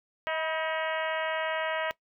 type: harmonic tone with a mistuned harmonic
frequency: 317.7 Hz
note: D#4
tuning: 36 cents sharp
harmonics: 2 / 3 / 4 / 5 / 6 / 7 / 8 / 9 / 10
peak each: -32 / -36 / -38 / -38 / -37 / -40 / -44 / -42 / -46 dBFS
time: 0.27-1.91 s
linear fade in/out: 0 ms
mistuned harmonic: 3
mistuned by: +34 cents
effects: noise-tail reverb RT60 0.1 s tail -19 dB re dry